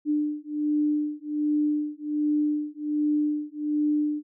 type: beating tone pair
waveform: sine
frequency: 298 / 299.3 Hz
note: D4 / D4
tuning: +25 / +33 cents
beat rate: 1.3 Hz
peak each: -26 dBFS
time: 0.05-4.23 s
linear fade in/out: 50 ms
effects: none